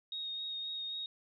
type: tone with vibrato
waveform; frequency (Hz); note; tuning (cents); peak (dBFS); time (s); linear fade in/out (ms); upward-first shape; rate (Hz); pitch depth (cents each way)
sine; 3735; A#7; +3; -37; 0.12-1.06; 2; sine; 3.8; 14
effects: none